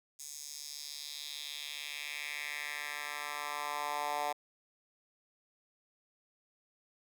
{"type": "tone with high-pass filter sweep", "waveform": "10% pulse", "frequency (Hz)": 146.83, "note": "D3", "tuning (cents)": 0, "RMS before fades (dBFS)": -40, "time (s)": [0.19, 4.33], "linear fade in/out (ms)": 10, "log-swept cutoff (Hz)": [6900, 760], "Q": 2.4, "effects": []}